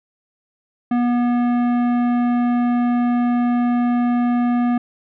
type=tone with tanh clipping; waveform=triangle; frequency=242.2 Hz; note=B3; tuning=34 cents flat; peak=-17 dBFS; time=0.91-4.78 s; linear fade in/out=5 ms; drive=18 dB; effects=none